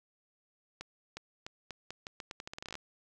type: accelerating click train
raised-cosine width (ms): 0.2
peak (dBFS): -24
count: 19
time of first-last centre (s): 0.81-2.754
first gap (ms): 360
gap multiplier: 0.82
effects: none